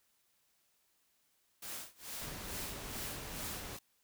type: noise with tremolo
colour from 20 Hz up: white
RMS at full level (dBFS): -43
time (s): 1.62-3.79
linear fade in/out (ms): 5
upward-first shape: sine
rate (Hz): 2.3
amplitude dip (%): 95
type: noise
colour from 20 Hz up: pink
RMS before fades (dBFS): -45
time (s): 2.21-3.77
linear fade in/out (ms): 5
effects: white hiss -75 dBFS RMS until 4.03 s